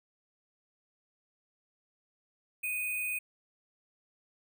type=tone with sample-and-hold; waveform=sine; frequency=2489 Hz; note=D#7; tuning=in tune; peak=-31 dBFS; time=2.63-3.19 s; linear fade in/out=10 ms; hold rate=11025 Hz; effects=none